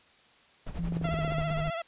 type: noise with tremolo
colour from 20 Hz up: brown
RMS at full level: -35 dBFS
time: 0.66-1.69 s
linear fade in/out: 10 ms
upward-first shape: sine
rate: 11 Hz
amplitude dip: 75%
type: tone with pitch glide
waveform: sine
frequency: 169.3 to 154.35 Hz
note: E3 to D#3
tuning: +46 to -14 cents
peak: -30 dBFS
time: 0.79-1.7 s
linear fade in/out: 0 ms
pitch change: -160 cents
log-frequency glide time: 0.92-1.27 s
type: clicks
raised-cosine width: 2 ms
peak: -24 dBFS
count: 11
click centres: 0.923 / 0.969 / 1.014 / 1.054 / 1.089 / 1.142 / 1.189 / 1.248 / 1.278 / 1.321 / 1.384 s
type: tone with vibrato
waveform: sawtooth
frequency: 669 Hz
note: E5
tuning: 25 cents sharp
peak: -28 dBFS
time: 1.04-1.82 s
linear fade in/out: 5 ms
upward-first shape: sine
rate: 15 Hz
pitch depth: 48 cents each way
effects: white hiss -60 dBFS RMS until 1.87 s + resampled to 8000 Hz